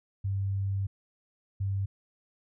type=tone bursts at uneven times; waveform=sine; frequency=98 Hz; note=G2; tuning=in tune; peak=-27 dBFS; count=2; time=0.24-0.87 / 1.6-1.86 s; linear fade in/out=10 ms; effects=none